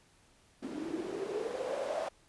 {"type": "noise with band-pass filter sweep", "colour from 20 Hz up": "white", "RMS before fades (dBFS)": -37, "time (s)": [0.62, 2.09], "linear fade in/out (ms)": 10, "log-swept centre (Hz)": [270, 660], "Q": 7.9, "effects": ["pink hiss -65 dBFS RMS until 2.28 s", "resampled to 24000 Hz"]}